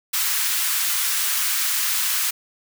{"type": "high-pass noise", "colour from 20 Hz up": "white", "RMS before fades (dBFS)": -22, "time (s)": [0.13, 2.31], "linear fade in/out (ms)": 10, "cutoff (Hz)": 1100, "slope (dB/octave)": 24, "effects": []}